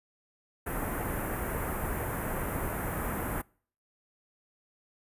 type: band-stop noise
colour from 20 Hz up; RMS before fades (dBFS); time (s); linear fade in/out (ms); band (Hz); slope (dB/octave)
pink; -33; 0.66-3.42; 10; 1900 to 11000; 24
effects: noise-tail reverb RT60 0.5 s tail -26 dB re dry + resampled to 32000 Hz